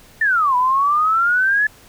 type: exponential two-way sweep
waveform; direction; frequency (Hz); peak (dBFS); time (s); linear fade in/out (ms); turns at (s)
sine; down then up; 1826 to 979 to 1729; -13; 0.21-1.67; 5; 0.56
effects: pink hiss -47 dBFS RMS until 1.88 s